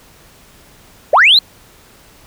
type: linear sweep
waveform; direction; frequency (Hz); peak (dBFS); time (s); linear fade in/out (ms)
sine; up; 477.7 to 4246; -4; 1.13-1.39; 5
effects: tanh soft clip ceiling 0 dBFS + pink hiss -45 dBFS RMS until 2.26 s